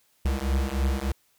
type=beating tone pair; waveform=square; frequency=65.41 / 68.71 Hz; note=C2 / C#2; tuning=0 / -15 cents; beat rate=3.3 Hz; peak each=-27 dBFS; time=0.25-1.12 s; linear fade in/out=5 ms; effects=white hiss -66 dBFS RMS until 1.38 s